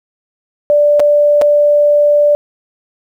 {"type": "tone with dropouts", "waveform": "sine", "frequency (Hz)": 587.3, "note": "D5", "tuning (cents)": 0, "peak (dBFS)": -6, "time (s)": [0.7, 2.35], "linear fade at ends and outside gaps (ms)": 0, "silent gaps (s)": [[0.996, 1.001], [1.414, 1.419]], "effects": ["8-bit"]}